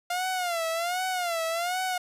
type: tone with vibrato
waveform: sawtooth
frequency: 698.5 Hz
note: F5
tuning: in tune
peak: -23 dBFS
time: 0.1-1.98 s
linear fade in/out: 5 ms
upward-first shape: sine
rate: 1.3 Hz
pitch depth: 120 cents each way
effects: resampled to 32000 Hz